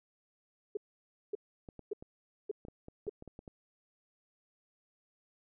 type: tone bursts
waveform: sine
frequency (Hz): 413.4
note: G#4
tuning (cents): -8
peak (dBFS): -32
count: 5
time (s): 0.75-3.095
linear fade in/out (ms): 5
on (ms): 21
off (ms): 560
type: clicks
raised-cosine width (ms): 2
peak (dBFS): -34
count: 11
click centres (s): 1.688 / 1.793 / 2.025 / 2.651 / 2.684 / 2.884 / 3.068 / 3.224 / 3.277 / 3.391 / 3.478
effects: none